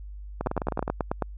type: two click trains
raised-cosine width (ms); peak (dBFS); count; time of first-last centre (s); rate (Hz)
1; -14 / -11; 10 / 8; 0.41-0.879 / 0.47-1.223; 19.2 / 9.3
effects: added 50 Hz sine -37 dBFS peak until 1.37 s